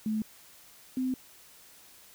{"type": "tone pair in turn", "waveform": "sine", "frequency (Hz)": [216.5, 257.5], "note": ["A3", "C4"], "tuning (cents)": [-28, -28], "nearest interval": "minor third", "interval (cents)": 300, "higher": "second", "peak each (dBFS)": -27, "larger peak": "neither", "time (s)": [[0.06, 0.22], [0.97, 1.14]], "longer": "second", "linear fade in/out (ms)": 2, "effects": ["white hiss -55 dBFS RMS until 2.14 s"]}